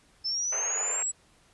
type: linear sweep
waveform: sine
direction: up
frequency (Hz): 5230 to 7860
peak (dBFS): -27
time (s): 0.24-1.12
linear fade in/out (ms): 20
type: band-pass noise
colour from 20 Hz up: pink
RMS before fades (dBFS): -39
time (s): 0.52-1.03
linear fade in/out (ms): 5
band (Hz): 410 to 2900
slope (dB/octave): 96
effects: pink hiss -62 dBFS RMS until 1.53 s + resampled to 24000 Hz